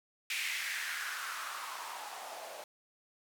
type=noise with band-pass filter sweep; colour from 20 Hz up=blue; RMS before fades=-40 dBFS; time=0.3-2.64 s; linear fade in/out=2 ms; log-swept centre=2400 to 600 Hz; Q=3.5; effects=none